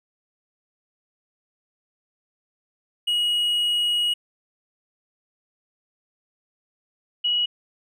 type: tone pair in turn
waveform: triangle / sine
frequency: 2900 / 2916 Hz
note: F#7 / F#7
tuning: -35 / -26 cents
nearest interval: unison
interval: 9 cents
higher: second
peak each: -18 / -19 dBFS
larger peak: first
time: 3.07-4.14 / 7.24-7.46 s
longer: first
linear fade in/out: 10 ms
effects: none